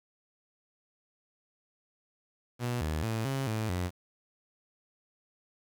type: tone with pitch steps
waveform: sawtooth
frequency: 121.4 / 77.8 / 112.1 / 135.3 / 109.7 / 89.6 Hz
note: B2 / D#2 / A2 / C#3 / A2 / F2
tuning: -29 / 0 / +33 / -42 / -5 / +45 cents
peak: -26 dBFS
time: 2.59-3.91 s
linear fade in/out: 50 ms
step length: 220 ms
effects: 9-bit